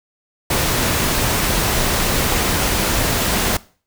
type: noise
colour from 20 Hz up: pink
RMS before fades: -18 dBFS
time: 0.5-3.57 s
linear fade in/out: 5 ms
effects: noise-tail reverb RT60 0.4 s tail -20 dB re dry